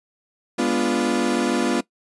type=chord; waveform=35% pulse; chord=G# diminished seventh; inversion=none; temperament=equal; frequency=207.7 / 246.9 / 293.7 / 349.2 Hz; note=G#3 / B3 / D4 / F4; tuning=0 / 0 / 0 / 0 cents; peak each=-26 / -21 / -24 / -22 dBFS; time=0.58-1.81 s; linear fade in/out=10 ms; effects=noise-tail reverb RT60 0.1 s tail -19 dB re dry + resampled to 24000 Hz